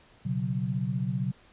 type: chord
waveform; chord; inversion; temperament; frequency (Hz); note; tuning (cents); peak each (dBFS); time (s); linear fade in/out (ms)
sine; B suspended second; none; just; 123.47 / 138.9 / 185.21; B2 / C#3 / F#3; 0 / +4 / +2; -31; 0.25-1.32; 10
effects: pink hiss -58 dBFS RMS until 1.52 s + resampled to 8000 Hz